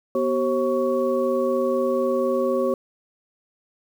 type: tone cluster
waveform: sine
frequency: 245.5 / 382.2 / 538 / 1119 Hz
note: B3 / G4 / C5 / C#6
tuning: -10 / -44 / +48 / +16 cents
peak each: -26 / -24 / -22 / -31 dBFS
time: 0.15-2.74 s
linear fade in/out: 2 ms
effects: 8-bit